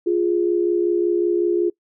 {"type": "tone pair together", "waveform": "sine", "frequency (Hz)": [349.2, 414.6], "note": ["F4", "G#4"], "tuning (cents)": [0, -3], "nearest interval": "minor third", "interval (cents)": 297, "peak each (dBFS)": [-17, -22], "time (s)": [0.06, 1.7], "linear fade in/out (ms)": 10, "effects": ["noise-tail reverb RT60 0.1 s tail -22 dB re dry"]}